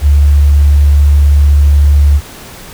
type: tone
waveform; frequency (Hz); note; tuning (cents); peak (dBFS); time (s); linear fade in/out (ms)
sine; 72.1; D2; -31; -3; 0.01-2.21; 50
effects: pink hiss -31 dBFS RMS until 2.73 s